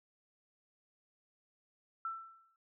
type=tone with exponential decay; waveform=sine; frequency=1335 Hz; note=E6; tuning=22 cents sharp; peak=-34 dBFS; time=2.05-2.56 s; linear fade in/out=2 ms; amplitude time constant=110 ms; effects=noise-tail reverb RT60 0.2 s tail -22 dB re dry